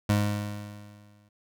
25% pulse tone with exponential decay, 103.6 Hz, G#2, 4 cents flat, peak -16 dBFS, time 0.09-1.29 s, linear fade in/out 5 ms, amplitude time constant 260 ms, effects none

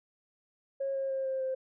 sine tone with pitch steps, 545 / 539.7 / 534.4 / 529.2 / 524 Hz, C#5 / C#5 / C5 / C5 / C5, -29 / -46 / +36 / +20 / +2 cents, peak -29 dBFS, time 0.8-1.55 s, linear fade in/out 10 ms, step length 150 ms, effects tanh soft clip ceiling -25 dBFS

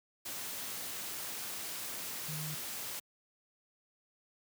sine tone in noise, 153 Hz, D#3, 29 cents flat, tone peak -39 dBFS, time 2.28-2.55 s, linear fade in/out 10 ms, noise white, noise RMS -41 dBFS, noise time 0.25-3 s, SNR -1 dB, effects high-pass 100 Hz 12 dB/octave

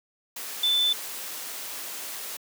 sine tone in noise, 3520 Hz, A7, in tune, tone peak -20 dBFS, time 0.63-0.93 s, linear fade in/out 5 ms, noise white, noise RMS -36 dBFS, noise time 0.36-2.37 s, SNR +13 dB, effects high-pass 300 Hz 12 dB/octave

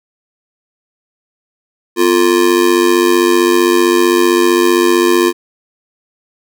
square tone with amplitude modulation, 349.2 Hz, F4, in tune, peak -5 dBFS, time 1.96-5.33 s, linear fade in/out 50 ms, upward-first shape sine, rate 95.5 Hz, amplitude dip 85%, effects none

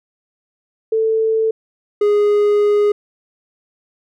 sine / triangle tone pair in turn, 443.4 / 414 Hz, A4 / G#4, +13 / -5 cents, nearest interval minor second, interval 118 cents, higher first, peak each -13 / -9 dBFS, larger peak second, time 0.92-1.51 / 2.01-2.92 s, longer second, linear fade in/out 5 ms, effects none

